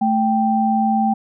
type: tone pair together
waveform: sine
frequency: 220 / 784 Hz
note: A3 / G5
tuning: 0 / 0 cents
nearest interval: octave + minor seventh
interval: 2200 cents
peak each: -17 dBFS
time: 0.01-1.14 s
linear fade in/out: 10 ms
effects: none